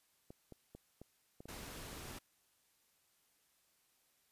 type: clicks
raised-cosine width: 2 ms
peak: -38 dBFS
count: 11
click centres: 0.305 / 0.523 / 0.75 / 1.016 / 1.405 / 1.456 / 1.631 / 1.93 / 2.056 / 2.112 / 2.164 s
type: noise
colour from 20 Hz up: pink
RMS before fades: -49 dBFS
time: 1.48-2.19 s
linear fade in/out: 10 ms
effects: white hiss -75 dBFS RMS until 4.31 s + resampled to 32000 Hz